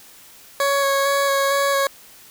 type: tone with vibrato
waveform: 20% pulse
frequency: 555 Hz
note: C#5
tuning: 2 cents sharp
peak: -12 dBFS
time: 0.6-1.87 s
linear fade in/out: 2 ms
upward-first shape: square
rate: 2.2 Hz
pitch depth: 11 cents each way
effects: white hiss -46 dBFS RMS until 2.3 s